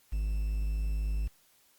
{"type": "tone with quantisation", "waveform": "triangle", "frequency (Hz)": 51.91, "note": "G#1", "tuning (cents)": 0, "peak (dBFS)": -26, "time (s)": [0.12, 1.28], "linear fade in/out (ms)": 10, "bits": 9, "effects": ["white hiss -65 dBFS RMS until 1.78 s", "Opus 48 kbps"]}